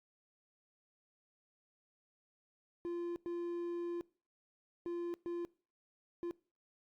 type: tone bursts at uneven times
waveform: triangle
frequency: 345.5 Hz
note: F4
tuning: 19 cents flat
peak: -35 dBFS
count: 5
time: 2.85-3.16 / 3.26-4.01 / 4.86-5.14 / 5.26-5.45 / 6.23-6.31 s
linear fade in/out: 0 ms
effects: noise-tail reverb RT60 0.4 s tail -22 dB re dry + Opus 48 kbps